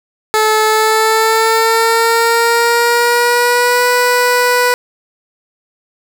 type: tone with pitch glide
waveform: 15% pulse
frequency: 433.5 to 492.2 Hz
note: A4 to B4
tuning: -26 to -6 cents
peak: -3 dBFS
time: 0.34-4.74 s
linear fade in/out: 0 ms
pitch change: +220 cents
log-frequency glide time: 0.65-3.88 s
effects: none